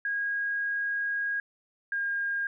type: tone pair in turn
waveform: sine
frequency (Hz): 1638 / 1616.4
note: G#6 / G#6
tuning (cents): -24 / -47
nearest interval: unison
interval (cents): 23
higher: first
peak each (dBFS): -27 / -27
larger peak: neither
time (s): 0.05-1.4 / 1.92-2.47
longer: first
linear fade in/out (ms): 2
effects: none